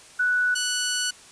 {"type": "tone pair in turn", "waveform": ["sine", "10% pulse"], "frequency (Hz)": [1480, 1480], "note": ["F#6", "F#6"], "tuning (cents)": [0, 0], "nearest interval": "unison", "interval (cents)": 0, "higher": "neither", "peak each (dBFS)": [-19, -15], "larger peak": "second", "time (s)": [[0.19, 0.55], [0.55, 1.11]], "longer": "second", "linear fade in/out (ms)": 10, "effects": ["white hiss -48 dBFS RMS until 1.31 s", "resampled to 22050 Hz"]}